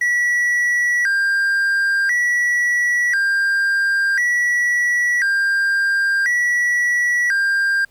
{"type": "tone with vibrato", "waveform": "triangle", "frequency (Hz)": 1760, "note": "A6", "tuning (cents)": 0, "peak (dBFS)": -13, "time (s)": [0.01, 7.85], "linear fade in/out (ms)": 5, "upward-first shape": "square", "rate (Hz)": 0.48, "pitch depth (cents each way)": 170, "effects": ["pink hiss -57 dBFS RMS until 7.9 s"]}